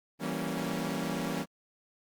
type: chord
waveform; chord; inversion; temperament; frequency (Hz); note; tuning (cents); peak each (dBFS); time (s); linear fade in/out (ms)
sawtooth; E diminished seventh; none; equal with one note detuned; 164.81 / 193.41 / 233.1 / 277.2; E3 / G3 / Bb3 / Db4; 0 / -23 / 0 / 0; -33; 0.19-1.46; 50
effects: Opus 32 kbps